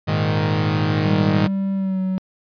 sawtooth chord, Ab suspended second, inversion none, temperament equal with one note detuned, 103.83 / 117.01 / 155.56 Hz, Ab2 / Bb2 / Eb3, 0 / +7 / 0 cents, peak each -17 / -22 / -16 dBFS, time 0.07-1.48 s, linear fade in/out 20 ms
triangle tone with pitch glide, 194.6 to 187.75 Hz, G3 to F#3, -12 to +26 cents, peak -17 dBFS, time 1.06-2.18 s, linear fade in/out 0 ms, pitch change -62 cents, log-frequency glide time 1.74-2 s
effects resampled to 11025 Hz

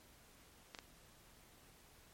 clicks, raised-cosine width 0.2 ms, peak -29 dBFS, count 2, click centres 0.748 / 0.788 s, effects pink hiss -64 dBFS RMS until 2.13 s + MP3 64 kbps

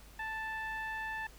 15% pulse tone with low-pass filter, 880 Hz, A5, in tune, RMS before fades -39 dBFS, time 0.19-1.27 s, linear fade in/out 5 ms, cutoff 1800 Hz, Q 1.9, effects added 50 Hz sine -54 dBFS peak until 1.38 s + pink hiss -58 dBFS RMS until 1.38 s

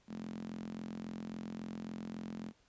sawtooth tone with high-pass filter, 43.65 Hz, F1, in tune, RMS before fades -44 dBFS, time 0.07-2.53 s, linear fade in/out 50 ms, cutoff 210 Hz, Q 6.2, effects pink hiss -70 dBFS RMS until 2.68 s + resampled to 16000 Hz

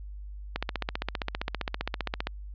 click train, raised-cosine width 0.3 ms, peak -13 dBFS, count 27, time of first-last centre 0.56-2.271 s, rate 15.2 Hz, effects added 50 Hz sine -38 dBFS peak until 2.54 s + resampled to 11025 Hz

